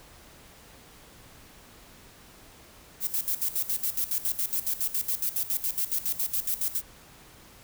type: noise with tremolo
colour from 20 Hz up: violet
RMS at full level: -27 dBFS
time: 3-6.82 s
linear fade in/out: 50 ms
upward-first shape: square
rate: 7.2 Hz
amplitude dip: 80%
effects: pink hiss -52 dBFS RMS until 7.63 s